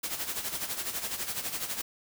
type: noise with tremolo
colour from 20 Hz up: white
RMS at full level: -32 dBFS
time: 0.03-1.82 s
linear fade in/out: 10 ms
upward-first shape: sine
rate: 12 Hz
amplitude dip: 65%
effects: none